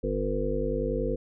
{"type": "harmonic tone", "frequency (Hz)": 50.6, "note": "G#1", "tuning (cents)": -44, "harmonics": [1, 3, 5, 7, 9, 10], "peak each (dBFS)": [-31, -36, -34, -35, -31, -32], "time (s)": [0.03, 1.16], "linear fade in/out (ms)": 10, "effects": []}